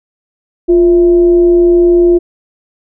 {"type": "tone with frequency modulation", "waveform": "sine", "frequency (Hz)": 349.2, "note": "F4", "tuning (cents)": 0, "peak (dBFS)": -4, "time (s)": [0.68, 2.19], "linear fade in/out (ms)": 20, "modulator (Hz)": 308, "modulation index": 0.23, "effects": []}